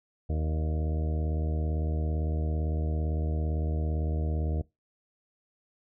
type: harmonic tone with a mistuned harmonic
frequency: 77.78 Hz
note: D#2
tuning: in tune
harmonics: 1 / 2 / 3 / 4 / 5 / 6 / 7 / 8 / 9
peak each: -27 / -35 / -42 / -41 / -45 / -42 / -49 / -46 / -48 dBFS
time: 0.29-4.62 s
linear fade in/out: 10 ms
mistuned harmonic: 7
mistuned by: +63 cents
effects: noise-tail reverb RT60 0.2 s tail -21 dB re dry